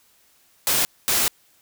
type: noise bursts at uneven times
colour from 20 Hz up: white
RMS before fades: -20 dBFS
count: 2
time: 0.67-0.85 / 1.08-1.28 s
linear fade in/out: 0 ms
effects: white hiss -59 dBFS RMS until 1.61 s